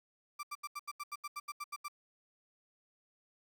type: tone bursts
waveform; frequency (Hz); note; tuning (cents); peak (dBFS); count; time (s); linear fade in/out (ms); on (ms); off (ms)
35% pulse; 1174.7; D6; 0; -37; 13; 0.39-1.884; 10; 42; 79
effects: 11-bit